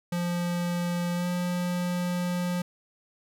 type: tone with pitch glide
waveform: square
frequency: 174.61 to 177.56 Hz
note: F3 to F3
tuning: 0 to +29 cents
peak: -27 dBFS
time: 0.12-2.62 s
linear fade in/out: 5 ms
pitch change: +29 cents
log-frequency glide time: 1.14-1.27 s
effects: none